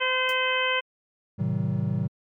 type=harmonic tone; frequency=514 Hz; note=C5; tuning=31 cents flat; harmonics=1 / 2 / 3 / 4 / 5 / 6; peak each=-29 / -29 / -29 / -29 / -29 / -29 dBFS; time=0-0.81 s; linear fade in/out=20 ms
type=noise with exponential decay; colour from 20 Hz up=white; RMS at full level=-37 dBFS; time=0.29-0.38 s; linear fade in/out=0 ms; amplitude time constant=18 ms
type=chord; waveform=triangle; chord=A diminished seventh; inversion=none; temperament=just; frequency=110 / 132 / 158.4 / 190.08 Hz; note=A2 / C3 / Eb3 / Gb3; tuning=0 / +16 / +31 / +47 cents; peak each=-27 dBFS; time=1.38-2.08 s; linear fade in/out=20 ms
effects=MP3 96 kbps